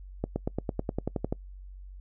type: accelerating click train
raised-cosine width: 2 ms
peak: -15 dBFS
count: 12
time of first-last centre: 0.24-1.325 s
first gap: 120 ms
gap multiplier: 0.96
effects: noise-tail reverb RT60 0.1 s tail -25 dB re dry + added 47 Hz sine -42 dBFS peak until 2 s